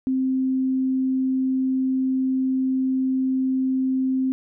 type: tone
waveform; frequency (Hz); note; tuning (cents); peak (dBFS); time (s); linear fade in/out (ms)
sine; 261.6; C4; 0; -19; 0.07-4.32; 0
effects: none